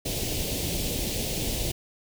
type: band-stop noise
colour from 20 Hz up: pink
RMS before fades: -29 dBFS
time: 0.05-1.72 s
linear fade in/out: 10 ms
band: 640 to 2600 Hz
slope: 24 dB/octave
effects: none